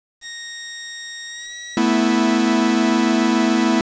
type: tone with pitch glide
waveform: 15% pulse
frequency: 1865 to 1918.5 Hz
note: A#6 to A#6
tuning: 0 to +49 cents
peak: -24 dBFS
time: 0.21-1.8 s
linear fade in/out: 50 ms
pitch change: +49 cents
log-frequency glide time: 1.27-1.54 s
type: chord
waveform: 45% pulse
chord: A suspended second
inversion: none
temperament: equal with one note detuned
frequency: 220 / 246.9 / 328.3 Hz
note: A3 / B3 / E4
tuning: 0 / 0 / -7 cents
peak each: -19 dBFS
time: 1.77-3.81 s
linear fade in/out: 2 ms
effects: resampled to 16000 Hz + 8-bit